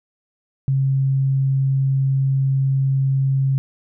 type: tone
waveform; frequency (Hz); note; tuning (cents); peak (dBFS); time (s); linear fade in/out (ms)
sine; 135.1; C#3; -44; -15; 0.68-3.58; 0
effects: none